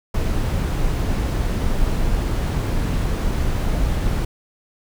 brown noise, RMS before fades -20 dBFS, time 0.14-4.25 s, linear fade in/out 5 ms, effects none

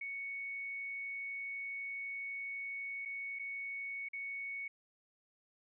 sine tone with dropouts, 2222 Hz, C#7, 4 cents sharp, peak -39 dBFS, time 0.01-4.68 s, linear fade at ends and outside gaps 5 ms, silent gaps 3.052-3.056 / 3.389-3.394 / 4.087-4.132 s, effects none

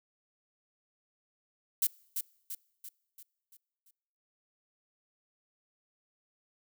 violet noise with echo, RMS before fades -27 dBFS, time 1.82-1.87 s, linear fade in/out 5 ms, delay 340 ms, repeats 6, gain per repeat -6 dB, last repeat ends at 3.91 s, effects noise-tail reverb RT60 1.0 s tail -25 dB re dry

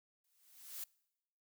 blue noise with exponential growth, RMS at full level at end -42 dBFS, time 0.24-0.84 s, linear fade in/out 5 ms, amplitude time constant 130 ms, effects noise-tail reverb RT60 0.9 s tail -25 dB re dry

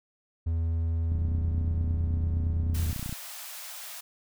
triangle tone, 82.3 Hz, E2, 2 cents flat, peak -23 dBFS, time 0.46-2.92 s, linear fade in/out 10 ms
click train, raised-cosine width 5 ms, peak -23 dBFS, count 62, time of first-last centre 1.12-3.127 s, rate 30.4 Hz
white high-pass noise, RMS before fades -41 dBFS, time 2.74-4.01 s, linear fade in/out 10 ms, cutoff 570 Hz, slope 96 dB/octave
effects none

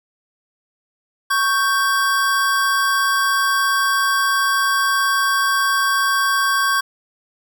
square tone pair together, 1108.7 / 1567.9 Hz, C#6 / G6, 0 / 0 cents, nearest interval tritone, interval 600 cents, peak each -19 dBFS, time 1.3-6.81 s, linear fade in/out 10 ms, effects none

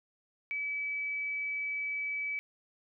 sine tone, 2293 Hz, D7, 42 cents flat, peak -32 dBFS, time 0.51-2.39 s, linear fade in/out 0 ms, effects none

